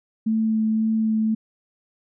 sine tone with vibrato, 220 Hz, A3, in tune, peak -18 dBFS, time 0.26-1.35 s, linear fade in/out 10 ms, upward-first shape sine, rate 1.9 Hz, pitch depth 10 cents each way, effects none

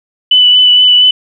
sine tone with vibrato, 2985 Hz, F#7, 15 cents sharp, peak -3 dBFS, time 0.31-1.11 s, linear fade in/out 5 ms, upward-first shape triangle, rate 4.3 Hz, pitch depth 18 cents each way, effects none

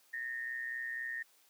sine tone with amplitude modulation, 1837 Hz, A#6, 26 cents flat, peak -34 dBFS, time 0.13-1.23 s, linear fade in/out 10 ms, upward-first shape sine, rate 124 Hz, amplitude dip 60%, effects white hiss -67 dBFS RMS until 1.49 s + high-pass 300 Hz 12 dB/octave

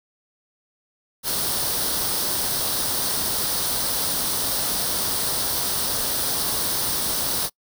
white noise with comb filter, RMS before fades -24 dBFS, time 1.23-7.5 s, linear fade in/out 50 ms, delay 0.21 ms, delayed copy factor +0.6, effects noise-tail reverb RT60 0.1 s tail -26 dB re dry

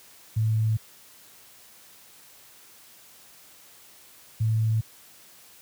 sine tone pair in turn, 110.1 / 110.8 Hz, A2 / A2, +2 / +13 cents, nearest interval unison, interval 11 cents, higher second, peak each -20 dBFS, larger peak neither, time 0.36-0.77 / 4.4-4.81 s, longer neither, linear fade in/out 10 ms, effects white hiss -52 dBFS RMS until 5.61 s + high-pass 60 Hz 12 dB/octave

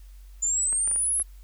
sine exponential sweep, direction up, 7040 to 11080 Hz, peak -22 dBFS, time 0.42-1.23 s, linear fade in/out 10 ms
clicks, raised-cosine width 0.5 ms, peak -27 dBFS, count 5, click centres 0.728 / 0.876 / 0.914 / 0.96 / 1.199 s
effects added 47 Hz sine -43 dBFS peak until 1.43 s + white hiss -62 dBFS RMS until 1.43 s

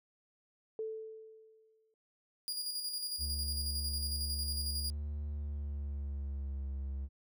sine tone with exponential decay, 440 Hz, A4, in tune, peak -34 dBFS, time 0.79-1.94 s, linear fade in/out 1 ms, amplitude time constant 250 ms
sawtooth tone with tremolo, 4850 Hz, D#8, 45 cents flat, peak -32 dBFS, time 2.48-4.9 s, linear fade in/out 0 ms, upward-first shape square, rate 11 Hz, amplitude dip 40%
triangle tone with pitch glide, 73.42 to 68.11 Hz, D2 to C#2, 0 to -30 cents, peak -34 dBFS, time 3.18-7.09 s, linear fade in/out 50 ms, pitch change -130 cents, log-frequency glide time 5.28-6.68 s
effects none

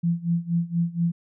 sine tone with tremolo, 170 Hz, F3, 46 cents flat, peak -18 dBFS, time 0.03-1.12 s, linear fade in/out 10 ms, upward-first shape sine, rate 4.2 Hz, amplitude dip 90%, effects none

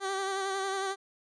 15% pulse tone with vibrato, 387.9 Hz, G4, 18 cents flat, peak -24 dBFS, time 0-0.96 s, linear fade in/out 50 ms, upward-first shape sine, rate 11 Hz, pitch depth 33 cents each way, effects resampled to 22050 Hz

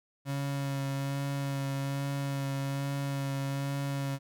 35% pulse tone with vibrato, 138.59 Hz, C#3, in tune, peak -29 dBFS, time 0.25-4.19 s, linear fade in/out 50 ms, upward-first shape sine, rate 1.2 Hz, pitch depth 16 cents each way, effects none

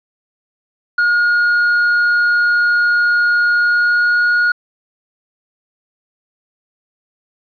triangle tone with pitch glide, 1433 to 1441.3 Hz, F6 to F#6, +44 to -46 cents, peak -9 dBFS, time 0.98-4.52 s, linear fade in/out 5 ms, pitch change +10 cents, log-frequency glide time 3.56-4.21 s, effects resampled to 11025 Hz + 8-bit

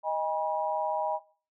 sine tone cluster, 624 / 811 / 966 Hz, D#5 / G#5 / B5, +5 / -41 / -39 cents, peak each -31 dBFS, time 0.03-1.2 s, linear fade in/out 50 ms, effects noise-tail reverb RT60 0.4 s tail -19 dB re dry

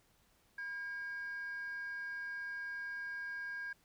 sine tone with frequency modulation, 1619 Hz, G#6, 45 cents flat, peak -38 dBFS, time 0.58-3.73 s, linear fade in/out 5 ms, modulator 635 Hz, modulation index 0.21, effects tanh soft clip ceiling -37 dBFS + pink hiss -71 dBFS RMS until 3.84 s

